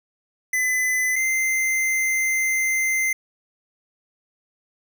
square tone pair in turn, 2015 / 2078 Hz, B6 / C7, +34 / -12 cents, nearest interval minor second, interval 54 cents, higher second, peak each -20 dBFS, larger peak neither, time 0.53-1.16 / 1.16-3.13 s, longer second, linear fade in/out 5 ms, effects none

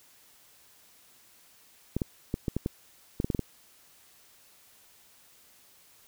clicks, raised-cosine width 3 ms, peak -15 dBFS, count 11, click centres 1.966 / 2.018 / 2.341 / 2.482 / 2.566 / 2.661 / 3.201 / 3.245 / 3.302 / 3.348 / 3.393 s, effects white hiss -59 dBFS RMS until 6.07 s

